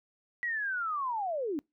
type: linear sweep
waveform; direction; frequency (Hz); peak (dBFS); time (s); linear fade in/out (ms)
sine; down; 1953 to 270; -30; 0.43-1.59; 0
effects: noise-tail reverb RT60 0.2 s tail -26 dB re dry